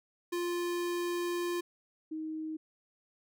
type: tone pair in turn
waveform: square / sine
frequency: 349.2 / 314.3 Hz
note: F4 / D#4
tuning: 0 / +18 cents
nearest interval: major second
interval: 182 cents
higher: first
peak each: -32 / -35 dBFS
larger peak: first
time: 0.32-1.61 / 2.11-2.57 s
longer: first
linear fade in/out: 10 ms
effects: none